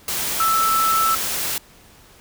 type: tone in noise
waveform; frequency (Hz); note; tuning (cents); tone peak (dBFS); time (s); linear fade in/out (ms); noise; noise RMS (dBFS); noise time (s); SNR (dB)
sine; 1318.5; E6; 0; -16; 0.4-1.15; 2; white; -24; 0.08-1.58; +5
effects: pink hiss -49 dBFS RMS until 2.2 s